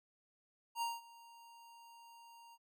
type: tone with ADSR envelope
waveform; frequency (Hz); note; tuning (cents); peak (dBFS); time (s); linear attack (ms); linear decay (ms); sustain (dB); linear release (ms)
square; 932.3; A#5; 0; -35; 0.75-2.58; 67; 190; -22; 45
effects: none